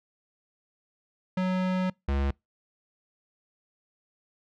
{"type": "tone pair in turn", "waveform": "square", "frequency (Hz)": [185, 69.3], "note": ["F#3", "C#2"], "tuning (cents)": [0, 0], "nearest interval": "octave + perfect fourth", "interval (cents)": 1700, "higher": "first", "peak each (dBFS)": -25, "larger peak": "neither", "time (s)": [[1.37, 1.9], [2.08, 2.31]], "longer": "first", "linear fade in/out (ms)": 5, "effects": ["noise-tail reverb RT60 0.2 s tail -26 dB re dry", "low-pass 3000 Hz 12 dB/octave"]}